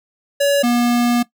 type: tone pair in turn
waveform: square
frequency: 566 / 240.4 Hz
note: C#5 / B3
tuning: +36 / -46 cents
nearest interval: octave + minor third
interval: 1482 cents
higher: first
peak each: -13 / -14 dBFS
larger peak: first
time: 0.4-0.63 / 0.63-1.23 s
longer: second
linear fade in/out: 10 ms
effects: noise-tail reverb RT60 0.1 s tail -17 dB re dry